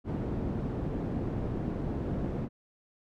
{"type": "low-pass noise", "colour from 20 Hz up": "white", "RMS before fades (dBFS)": -33, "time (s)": [0.04, 2.49], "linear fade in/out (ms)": 50, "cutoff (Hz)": 270, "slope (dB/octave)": 12, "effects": []}